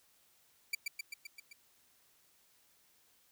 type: tone with echo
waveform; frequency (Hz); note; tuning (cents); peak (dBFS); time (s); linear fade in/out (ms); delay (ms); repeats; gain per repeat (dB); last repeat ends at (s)
sawtooth; 2333; D7; -12; -28; 0.73-0.75; 5; 130; 6; -3; 1.53
effects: white hiss -69 dBFS RMS until 3.31 s